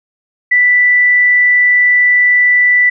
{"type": "tone", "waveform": "sine", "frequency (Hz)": 1975.5, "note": "B6", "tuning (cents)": 0, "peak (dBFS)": -6, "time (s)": [0.51, 2.9], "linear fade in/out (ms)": 10, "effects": []}